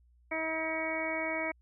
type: harmonic tone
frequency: 319.8 Hz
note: D#4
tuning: 48 cents sharp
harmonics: 1 / 2 / 3 / 4 / 5 / 6 / 7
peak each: -39 / -36 / -41 / -44 / -46 / -41 / -35 dBFS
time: 0.31-1.52 s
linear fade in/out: 10 ms
effects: added 60 Hz sine -61 dBFS peak until 1.61 s